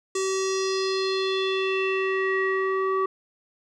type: tone with low-pass filter sweep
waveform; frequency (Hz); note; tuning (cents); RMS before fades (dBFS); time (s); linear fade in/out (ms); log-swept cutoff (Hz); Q
square; 382.3; G4; -43; -25; 0.15-3.06; 5; 7400 to 1300; 4.3
effects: none